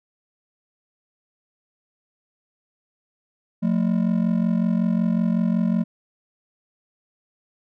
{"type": "ring-modulated tone", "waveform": "triangle", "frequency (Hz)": 202, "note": "G#3", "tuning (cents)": -48, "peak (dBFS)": -13, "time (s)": [3.62, 5.84], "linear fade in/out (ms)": 20, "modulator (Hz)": 22.7, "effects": []}